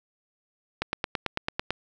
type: click train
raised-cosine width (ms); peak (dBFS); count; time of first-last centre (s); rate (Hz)
0.3; -10; 9; 0.82-1.706; 9.03
effects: none